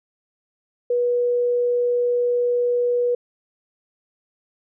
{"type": "tone", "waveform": "sine", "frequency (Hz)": 485.9, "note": "B4", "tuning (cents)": -28, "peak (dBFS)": -17, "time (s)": [0.9, 3.15], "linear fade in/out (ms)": 5, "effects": []}